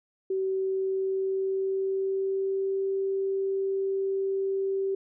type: tone with pitch glide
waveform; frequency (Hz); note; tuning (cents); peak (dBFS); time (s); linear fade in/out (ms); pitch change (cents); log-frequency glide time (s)
sine; 381.6 to 388.3; G4 to G4; -47 to -16; -25; 0.3-4.95; 5; +31; 0.47-2.87
effects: none